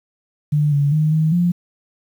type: tone with pitch steps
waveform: sine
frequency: 148.8 / 143 / 154.3 / 157.4 / 174.9 Hz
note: D3 / D3 / D#3 / D#3 / F3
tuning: +23 / -46 / -14 / +20 / +3 cents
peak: -13 dBFS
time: 0.52-1.52 s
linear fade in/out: 10 ms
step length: 200 ms
effects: 8-bit